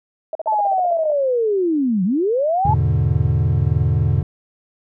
sine tone bursts, 639 Hz, D#5, 46 cents sharp, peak -21 dBFS, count 13, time 0.33-1.12 s, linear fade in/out 2 ms, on 22 ms, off 42 ms
sine linear two-way sweep, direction down then up, 886 to 174.6 to 886 Hz, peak -15 dBFS, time 0.47-2.74 s, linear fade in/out 5 ms, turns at 2.04 s
triangle chord, E dominant seventh, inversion none, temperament equal, 82.41 / 103.83 / 123.47 / 146.83 Hz, E2 / G#2 / B2 / D3, 0 / 0 / 0 / 0 cents, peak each -18 dBFS, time 2.65-4.23 s, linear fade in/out 5 ms
effects none

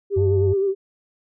sine tone with vibrato, 392 Hz, G4, in tune, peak -17 dBFS, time 0.1-0.75 s, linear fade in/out 50 ms, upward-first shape sine, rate 9.6 Hz, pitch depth 45 cents each way
sine tone, 95 Hz, F#2, 46 cents sharp, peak -17 dBFS, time 0.16-0.54 s, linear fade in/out 20 ms
effects tanh soft clip ceiling -8 dBFS

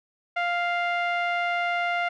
sawtooth tone with low-pass filter, 698.5 Hz, F5, in tune, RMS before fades -26 dBFS, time 0.36-2.09 s, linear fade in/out 10 ms, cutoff 2200 Hz, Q 2.2, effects none

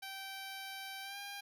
10% pulse tone with pitch glide, 777 to 803 Hz, G5 to G5, -16 to +41 cents, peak -35 dBFS, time 0.02-1.41 s, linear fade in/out 10 ms, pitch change +57 cents, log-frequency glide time 1.02-1.18 s, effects none

